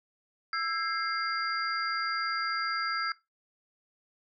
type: tone cluster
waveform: sine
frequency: 1329 / 1632 / 2104 / 4770 Hz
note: E6 / G#6 / C7 / D8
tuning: +14 / -31 / +9 / +26 cents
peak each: -31 / -35 / -38 / -37 dBFS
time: 0.53-3.12 s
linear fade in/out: 2 ms
effects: noise-tail reverb RT60 0.2 s tail -18 dB re dry